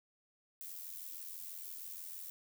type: noise with amplitude modulation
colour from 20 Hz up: violet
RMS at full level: -44 dBFS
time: 0.61-2.3 s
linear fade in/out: 0 ms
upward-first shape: sine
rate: 86.2 Hz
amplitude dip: 60%
effects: none